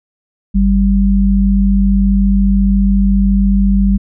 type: tone pair together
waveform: sine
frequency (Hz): 49.2 / 196.8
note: G1 / G3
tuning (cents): +7 / +7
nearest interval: 2 octaves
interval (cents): 2400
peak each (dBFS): -11 / -10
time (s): 0.54-3.98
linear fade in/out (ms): 20
effects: none